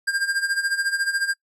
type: tone with tremolo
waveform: square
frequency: 1603 Hz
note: G6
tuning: 38 cents sharp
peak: -19 dBFS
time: 0.07-1.34 s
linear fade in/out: 10 ms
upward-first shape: sine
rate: 14 Hz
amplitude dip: 75%
effects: noise-tail reverb RT60 0.1 s tail -24 dB re dry + low-pass 12000 Hz 12 dB/octave